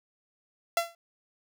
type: tone with exponential decay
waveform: sawtooth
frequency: 678 Hz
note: E5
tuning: 49 cents sharp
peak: -17 dBFS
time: 0.77-0.95 s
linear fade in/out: 2 ms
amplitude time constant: 39 ms
effects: none